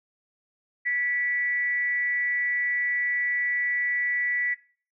sine tone with frequency modulation, 1960 Hz, B6, 14 cents flat, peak -23 dBFS, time 0.85-4.55 s, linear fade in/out 20 ms, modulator 276 Hz, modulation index 0.33, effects noise-tail reverb RT60 0.4 s tail -17 dB re dry

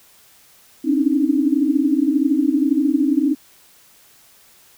sine tone cluster, 263 / 280.5 / 293.3 / 315.1 Hz, C4 / C#4 / D4 / D#4, +9 / +21 / -2 / +22 cents, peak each -20 dBFS, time 0.84-3.35 s, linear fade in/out 20 ms, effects white hiss -51 dBFS RMS until 4.77 s

